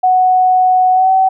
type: tone with pitch glide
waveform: sine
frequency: 740 to 760.4 Hz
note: F#5 to F#5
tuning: 0 to +47 cents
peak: -7 dBFS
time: 0.03-1.29 s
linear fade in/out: 10 ms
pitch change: +47 cents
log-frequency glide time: 0.92-1.11 s
effects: none